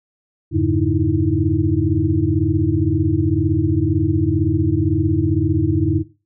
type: tone cluster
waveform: sine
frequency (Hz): 87.3 / 102.9 / 141.8 / 308.4 / 330.4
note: F2 / G#2 / C#3 / D#4 / E4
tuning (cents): 0 / -16 / +40 / -15 / +4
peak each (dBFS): -21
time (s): 0.51-6.04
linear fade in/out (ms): 50
effects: noise-tail reverb RT60 0.3 s tail -17 dB re dry